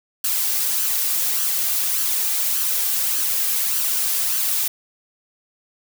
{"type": "noise with flanger", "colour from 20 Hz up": "blue", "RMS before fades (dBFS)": -21, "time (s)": [0.24, 4.68], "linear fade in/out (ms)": 5, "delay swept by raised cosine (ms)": [0.66, 2.56], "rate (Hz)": 1.7, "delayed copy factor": 0.5, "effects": []}